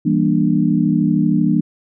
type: chord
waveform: sine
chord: E half-diminished seventh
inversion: none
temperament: just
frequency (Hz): 164.81 / 197.78 / 237.3 / 296.7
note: E3 / G3 / Bb3 / D4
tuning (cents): 0 / +16 / +31 / +18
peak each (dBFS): -18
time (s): 0.05-1.61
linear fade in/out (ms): 10
effects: none